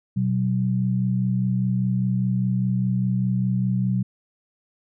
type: tone pair together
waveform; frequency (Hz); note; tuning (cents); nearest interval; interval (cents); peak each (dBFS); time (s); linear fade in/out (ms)
sine; 123.47 / 188.44; B2 / F#3; 0 / +32; perfect fifth; 732; -22; 0.16-4.03; 10
effects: none